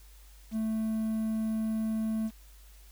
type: tone with quantisation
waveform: triangle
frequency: 220 Hz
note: A3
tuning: in tune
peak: -26 dBFS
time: 0.51-2.31 s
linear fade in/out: 50 ms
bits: 9
effects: added 50 Hz sine -51 dBFS peak until 2.91 s + white hiss -60 dBFS RMS until 2.91 s